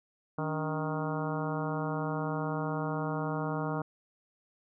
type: harmonic tone with a mistuned harmonic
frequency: 156 Hz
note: D#3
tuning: 5 cents sharp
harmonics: 1 / 2 / 3 / 4 / 5 / 6 / 7 / 8 / 9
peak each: -34 / -37 / -39 / -40 / -41 / -42 / -42 / -43 / -44 dBFS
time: 0.38-3.82 s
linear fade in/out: 5 ms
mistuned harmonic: 2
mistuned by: -110 cents
effects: none